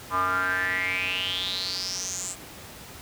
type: tone with band-pass filter sweep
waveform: square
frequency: 92.3 Hz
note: F#2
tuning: 4 cents flat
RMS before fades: -28 dBFS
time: 0.1-2.36 s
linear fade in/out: 50 ms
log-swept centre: 1100 to 8000 Hz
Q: 8.5
effects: pink hiss -43 dBFS RMS until 3.01 s + high-pass 60 Hz 12 dB/octave